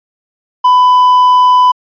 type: tone with hard clipping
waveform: triangle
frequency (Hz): 999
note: B5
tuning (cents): +20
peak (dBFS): -5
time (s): 0.64-1.72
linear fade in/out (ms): 10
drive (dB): 6
effects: resampled to 11025 Hz